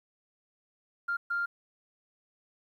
sine tone bursts at uneven times, 1396.9 Hz, F6, in tune, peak -27 dBFS, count 2, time 1.08-1.17 / 1.3-1.46 s, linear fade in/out 10 ms, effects tanh soft clip ceiling -23 dBFS + 11-bit

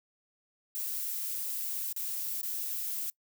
violet noise with dropouts, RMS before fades -35 dBFS, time 0.75-3.1 s, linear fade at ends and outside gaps 0 ms, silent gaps 1.926-1.963 / 2.413-2.431 s, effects noise-tail reverb RT60 0.1 s tail -24 dB re dry

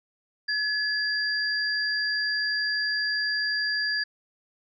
sine tone pair together, 1702 / 4763 Hz, G#6 / D8, +42 / +24 cents, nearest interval octave + tritone, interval 1782 cents, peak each -26 / -28 dBFS, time 0.48-4.04 s, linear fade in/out 10 ms, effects none

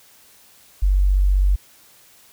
sine tone, 47.74 Hz, G1, 45 cents flat, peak -13 dBFS, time 0.82-1.56 s, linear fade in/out 10 ms, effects white hiss -51 dBFS RMS until 2.32 s

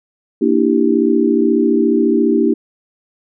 sine chord, E half-diminished seventh, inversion second, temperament equal with one note detuned, 233.1 / 295.2 / 329.6 / 392 Hz, Bb3 / D4 / E4 / G4, 0 / +9 / 0 / 0 cents, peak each -16 dBFS, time 0.41-2.54 s, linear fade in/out 10 ms, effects none

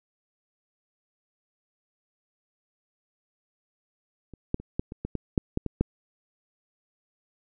clicks, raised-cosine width 3 ms, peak -30 / -11 / -28 / -13 / -24 / -18 / -16 / -8 / -12 / -16 / -9 dBFS, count 11, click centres 4.337 / 4.544 / 4.6 / 4.795 / 4.921 / 5.05 / 5.153 / 5.378 / 5.574 / 5.663 / 5.81 s, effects none

